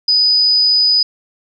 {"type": "tone", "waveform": "sine", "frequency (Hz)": 4978, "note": "D#8", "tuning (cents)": 0, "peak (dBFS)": -9, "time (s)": [0.08, 1.03], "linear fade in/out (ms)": 5, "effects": []}